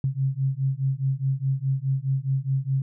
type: beating tone pair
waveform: sine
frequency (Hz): 132.3 / 137.1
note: C3 / C#3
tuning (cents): +20 / -19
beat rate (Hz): 4.8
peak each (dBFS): -25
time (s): 0.04-2.82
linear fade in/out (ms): 2
effects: none